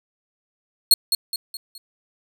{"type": "tone with echo", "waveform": "sawtooth", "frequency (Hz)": 4305, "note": "C8", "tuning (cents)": 49, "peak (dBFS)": -7, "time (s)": [0.91, 0.94], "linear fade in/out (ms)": 2, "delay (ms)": 210, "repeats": 4, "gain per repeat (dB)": -7, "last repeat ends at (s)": 1.78, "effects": []}